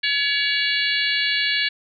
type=harmonic tone with a mistuned harmonic; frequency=567 Hz; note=C#5; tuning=39 cents sharp; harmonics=3 / 4 / 5 / 6 / 7 / 8; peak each=-24 / -25 / -26 / -27 / -27 / -28 dBFS; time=0.03-1.69 s; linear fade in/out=10 ms; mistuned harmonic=8; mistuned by=-53 cents; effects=none